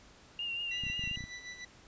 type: tone with vibrato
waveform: sine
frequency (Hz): 2794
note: F7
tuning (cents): 0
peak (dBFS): -34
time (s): 0.39-1.16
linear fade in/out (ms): 2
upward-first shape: triangle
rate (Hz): 5.5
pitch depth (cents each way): 40
type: tone with tremolo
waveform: sawtooth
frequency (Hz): 1975.5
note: B6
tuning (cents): 0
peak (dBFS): -37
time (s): 0.71-1.65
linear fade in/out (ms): 5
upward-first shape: sine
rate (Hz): 6.7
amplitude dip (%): 65
type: clicks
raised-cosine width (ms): 5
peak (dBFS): -31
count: 10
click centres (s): 0.837 / 0.867 / 0.9 / 0.994 / 1.039 / 1.075 / 1.113 / 1.174 / 1.207 / 1.24
effects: pink hiss -58 dBFS RMS until 1.87 s + resampled to 16000 Hz